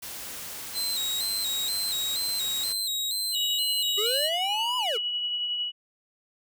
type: noise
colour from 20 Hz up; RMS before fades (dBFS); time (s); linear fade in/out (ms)
white; -38; 0.02-2.73; 10
type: tone with vibrato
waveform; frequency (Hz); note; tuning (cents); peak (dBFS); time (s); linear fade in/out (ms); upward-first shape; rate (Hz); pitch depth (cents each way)
sawtooth; 3951; B7; 0; -24; 0.73-4.3; 50; square; 2.1; 64
type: tone with tremolo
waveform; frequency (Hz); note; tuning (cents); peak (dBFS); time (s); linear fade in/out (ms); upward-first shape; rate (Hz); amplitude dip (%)
sine; 2930; F#7; -18; -25; 3.32-5.72; 50; triangle; 11; 35
type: linear two-way sweep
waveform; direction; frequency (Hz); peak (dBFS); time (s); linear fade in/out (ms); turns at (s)
square; up then down; 392 to 1020 to 392; -29; 3.97-4.98; 20; 4.77
effects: none